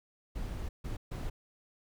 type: noise bursts at uneven times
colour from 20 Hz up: brown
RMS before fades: -37 dBFS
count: 3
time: 0.35-0.69 / 0.84-0.97 / 1.11-1.3 s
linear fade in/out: 10 ms
effects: none